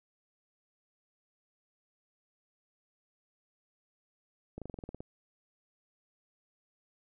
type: slowing click train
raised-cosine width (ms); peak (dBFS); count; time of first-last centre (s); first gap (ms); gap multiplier
2; -28; 10; 4.58-5.005; 37; 1.06
effects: none